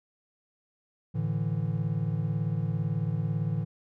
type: chord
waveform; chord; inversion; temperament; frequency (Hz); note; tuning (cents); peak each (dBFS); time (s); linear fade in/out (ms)
triangle; A suspended fourth; none; equal; 110 / 146.83 / 164.81; A2 / D3 / E3; 0 / 0 / 0; -29; 1.14-3.65; 20
effects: none